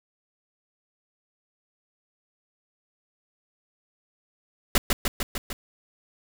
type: noise with echo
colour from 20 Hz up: pink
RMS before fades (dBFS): -18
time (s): 4.75-4.78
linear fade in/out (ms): 2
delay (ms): 150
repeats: 5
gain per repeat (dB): -3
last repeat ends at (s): 5.53
effects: none